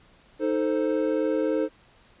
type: chord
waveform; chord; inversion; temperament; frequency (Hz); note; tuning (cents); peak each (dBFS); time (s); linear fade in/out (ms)
triangle; A diminished; second; equal; 311.1 / 440 / 523.3; Eb4 / A4 / C5; 0 / 0 / 0; -24 / -25 / -25; 0.39-1.69; 50
effects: pink hiss -57 dBFS RMS until 2.2 s + resampled to 8000 Hz